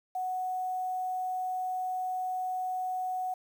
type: tone with quantisation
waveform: sine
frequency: 740 Hz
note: F#5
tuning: in tune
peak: -30 dBFS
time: 0.15-3.34 s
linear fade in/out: 5 ms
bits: 9
effects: none